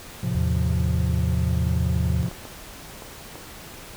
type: chord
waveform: triangle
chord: F major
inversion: first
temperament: equal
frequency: 110 / 130.81 / 174.61 Hz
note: A2 / C3 / F3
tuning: 0 / 0 / 0 cents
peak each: -25 dBFS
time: 0.23-2.29 s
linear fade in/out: 5 ms
type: tone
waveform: sine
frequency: 79.9 Hz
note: D#2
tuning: 47 cents sharp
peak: -22 dBFS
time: 0.35-2.23 s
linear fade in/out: 0 ms
type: clicks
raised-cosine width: 1 ms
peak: -24 dBFS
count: 5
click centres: 2.264 / 2.314 / 2.453 / 3.022 / 3.356 s
effects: pink hiss -41 dBFS RMS until 3.96 s